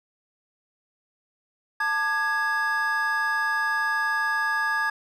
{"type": "tone cluster", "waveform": "triangle", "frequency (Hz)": [886, 1198, 1665], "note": ["A5", "D6", "G#6"], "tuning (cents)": [12, 34, 4], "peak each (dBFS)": [-28, -28, -22], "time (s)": [1.8, 4.9], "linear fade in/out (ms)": 5, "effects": []}